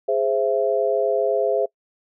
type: chord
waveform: sine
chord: Ab augmented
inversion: none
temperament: equal with one note detuned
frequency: 415.3 / 523.3 / 666.9 Hz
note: Ab4 / C5 / E5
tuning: 0 / 0 / +20 cents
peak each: -22 dBFS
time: 0.08-1.66 s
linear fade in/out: 10 ms
effects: noise-tail reverb RT60 0.1 s tail -24 dB re dry